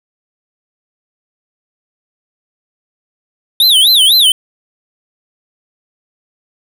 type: tone with vibrato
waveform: square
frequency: 3518 Hz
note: A7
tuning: 1 cent flat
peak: -6 dBFS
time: 3.6-4.32 s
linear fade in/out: 2 ms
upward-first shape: sine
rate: 4 Hz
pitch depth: 270 cents each way
effects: none